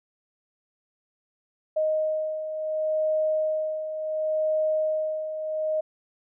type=beating tone pair; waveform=sine; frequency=622.3 / 623 Hz; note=D#5 / D#5; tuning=0 / +2 cents; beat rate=0.7 Hz; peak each=-31 / -24 dBFS; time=1.76-5.81 s; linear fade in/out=10 ms; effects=none